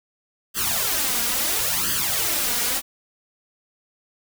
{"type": "noise with flanger", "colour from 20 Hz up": "white", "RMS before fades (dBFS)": -23, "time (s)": [0.54, 2.82], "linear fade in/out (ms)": 50, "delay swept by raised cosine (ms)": [0.63, 4.23], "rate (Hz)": 0.73, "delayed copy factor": 0.8, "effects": []}